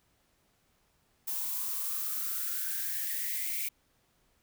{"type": "noise with high-pass filter sweep", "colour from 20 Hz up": "violet", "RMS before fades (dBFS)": -34, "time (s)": [1.27, 3.69], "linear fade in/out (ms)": 10, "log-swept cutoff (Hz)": [890, 2300], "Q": 9.4, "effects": ["pink hiss -71 dBFS RMS until 4.42 s"]}